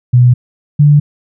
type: tone pair in turn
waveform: sine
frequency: 123.47 / 146.83 Hz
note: B2 / D3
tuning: 0 / 0 cents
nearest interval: minor third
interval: 300 cents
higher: second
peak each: -3 dBFS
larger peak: neither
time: 0.13-0.34 / 0.79-1 s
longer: neither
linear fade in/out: 10 ms
effects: none